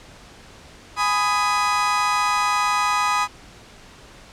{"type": "chord", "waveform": "35% pulse", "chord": "G# minor", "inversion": "none", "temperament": "just", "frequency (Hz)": [830.6, 996.7, 1245.9], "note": ["G#5", "B5", "D#6"], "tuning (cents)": [0, 16, 2], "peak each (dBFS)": [-24, -21, -19], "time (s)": [0.96, 3.28], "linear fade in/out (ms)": 50, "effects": ["pink hiss -45 dBFS RMS until 4.32 s", "low-pass 7000 Hz 12 dB/octave"]}